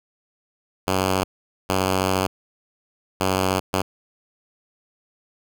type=tone bursts at uneven times; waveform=5% pulse; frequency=94.3 Hz; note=F#2; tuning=33 cents sharp; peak=-8 dBFS; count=4; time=0.87-1.24 / 1.69-2.27 / 3.2-3.6 / 3.73-3.82 s; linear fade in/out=10 ms; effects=none